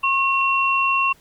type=tone pair together; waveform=sine; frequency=1083.4 / 2730 Hz; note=C#6 / F7; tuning=-40 / -40 cents; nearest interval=octave + major third; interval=1600 cents; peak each=-19 dBFS; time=0.03-1.13 s; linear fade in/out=10 ms; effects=pink hiss -54 dBFS RMS until 1.2 s + Opus 32 kbps